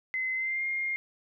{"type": "tone with pitch glide", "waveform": "sine", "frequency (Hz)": [2049, 2124], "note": ["C7", "C7"], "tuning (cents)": [-37, 25], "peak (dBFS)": -28, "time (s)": [0.14, 0.96], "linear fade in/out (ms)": 0, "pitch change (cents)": 62, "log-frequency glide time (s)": [0.34, 0.64], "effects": []}